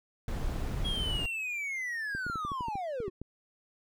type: noise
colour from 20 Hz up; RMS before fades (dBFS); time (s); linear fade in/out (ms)
brown; -33; 0.28-1.26; 2
type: linear sweep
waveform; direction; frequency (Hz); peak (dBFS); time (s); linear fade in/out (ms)
triangle; down; 3322 to 349.2; -31; 0.84-3.1; 20
type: clicks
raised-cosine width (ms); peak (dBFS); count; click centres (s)
3; -27; 12; 2.15 / 2.266 / 2.299 / 2.357 / 2.45 / 2.518 / 2.608 / 2.684 / 2.755 / 3.003 / 3.081 / 3.216
effects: none